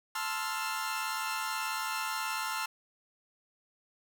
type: chord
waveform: sawtooth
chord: F major seventh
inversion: first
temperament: equal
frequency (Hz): 880 / 1046.5 / 1318.5 / 1396.9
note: A5 / C6 / E6 / F6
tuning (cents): 0 / 0 / 0 / 0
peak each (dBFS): -34 / -35 / -35 / -34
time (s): 0.15-2.66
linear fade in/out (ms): 5
effects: none